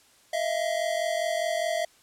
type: tone pair together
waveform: square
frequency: 635.1 / 680 Hz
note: D#5 / F5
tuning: +35 / -46 cents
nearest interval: minor second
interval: 119 cents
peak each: -29 / -29 dBFS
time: 0.33-1.85 s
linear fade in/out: 5 ms
effects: white hiss -59 dBFS RMS until 2.02 s + low-pass 10000 Hz 12 dB/octave